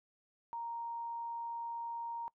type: tone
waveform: sine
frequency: 932.3 Hz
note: A#5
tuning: in tune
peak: -38 dBFS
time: 0.53-2.28 s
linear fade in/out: 0 ms
effects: noise-tail reverb RT60 0.1 s tail -22 dB re dry